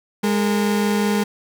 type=tone pair together; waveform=35% pulse; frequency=205.5 / 456.2 Hz; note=G#3 / A#4; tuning=-18 / -37 cents; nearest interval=octave + major second; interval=1381 cents; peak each=-16 / -23 dBFS; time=0.23-1.24 s; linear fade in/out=10 ms; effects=none